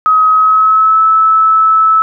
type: tone with pitch glide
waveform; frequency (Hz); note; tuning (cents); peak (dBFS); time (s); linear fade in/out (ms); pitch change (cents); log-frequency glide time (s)
sine; 1269 to 1305.4; D#6 to E6; +34 to -17; -5; 0.06-2.02; 0; +49; 0.29-1.01
effects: none